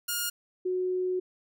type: tone pair in turn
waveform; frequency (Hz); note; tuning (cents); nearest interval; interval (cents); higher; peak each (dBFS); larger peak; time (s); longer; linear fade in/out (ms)
5% pulse / sine; 1423 / 367.2; F6 / F#4; +32 / -13; octave + major seventh; 2345; first; -17 / -26; first; 0.08-0.3 / 0.65-1.2; second; 10
effects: none